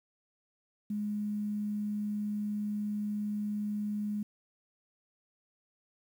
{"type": "tone with quantisation", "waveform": "sine", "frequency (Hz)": 208.5, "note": "G#3", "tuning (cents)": 7, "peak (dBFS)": -31, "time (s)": [0.9, 4.23], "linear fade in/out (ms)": 5, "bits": 10, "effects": []}